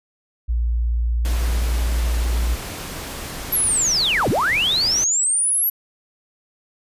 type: tone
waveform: sine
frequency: 58.27 Hz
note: A#1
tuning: in tune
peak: -17 dBFS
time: 0.48-2.56 s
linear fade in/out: 20 ms
type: noise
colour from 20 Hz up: pink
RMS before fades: -31 dBFS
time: 1.25-5.04 s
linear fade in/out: 0 ms
type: linear two-way sweep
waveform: sine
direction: down then up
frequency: 11840 to 67 to 11840 Hz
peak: -16 dBFS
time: 3.52-5.7 s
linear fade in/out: 10 ms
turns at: 4.29 s
effects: resampled to 32000 Hz